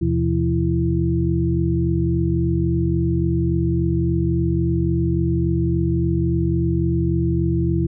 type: tone cluster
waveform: sine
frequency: 78.9 / 125.6 / 169.2 / 333.3 Hz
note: D#2 / B2 / E3 / E4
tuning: +25 / +30 / +45 / +19 cents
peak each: -22 dBFS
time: 0.01-7.87 s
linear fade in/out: 10 ms
effects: none